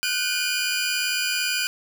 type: tone cluster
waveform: 20% pulse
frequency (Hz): 1456 / 1534 / 2431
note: F#6 / G6 / D#7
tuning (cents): -28 / -38 / -41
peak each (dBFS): -24 / -24 / -20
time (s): 0.03-1.67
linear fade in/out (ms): 0
effects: none